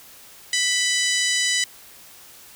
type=harmonic tone with a mistuned harmonic; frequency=987.8 Hz; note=B5; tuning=in tune; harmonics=2 / 3 / 4 / 5 / 6 / 7 / 8 / 9; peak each=-24 / -26 / -27 / -28 / -29 / -29 / -30 / -31 dBFS; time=0.53-1.64 s; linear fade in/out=2 ms; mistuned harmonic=3; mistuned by=+19 cents; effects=white hiss -46 dBFS RMS until 2.55 s